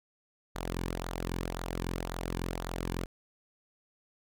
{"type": "tone with flanger", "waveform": "sawtooth", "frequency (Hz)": 43.65, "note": "F1", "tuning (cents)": 0, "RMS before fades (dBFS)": -36, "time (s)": [0.55, 3.06], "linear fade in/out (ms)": 10, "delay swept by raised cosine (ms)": [0.36, 1.56], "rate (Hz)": 1.9, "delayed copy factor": -0.6, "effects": []}